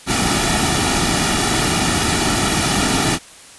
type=noise with comb filter; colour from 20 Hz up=pink; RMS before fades=-17 dBFS; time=0.06-3.19 s; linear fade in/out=50 ms; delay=1.9 ms; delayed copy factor=-0.65; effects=white hiss -41 dBFS RMS until 3.58 s + resampled to 24000 Hz